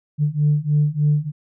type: beating tone pair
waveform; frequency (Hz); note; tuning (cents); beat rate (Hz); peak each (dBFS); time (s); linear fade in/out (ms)
sine; 146.83 / 150.13; D3 / D3; 0 / +38; 3.3; -18 / -17; 0.18-1.32; 50
effects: tanh soft clip ceiling -9 dBFS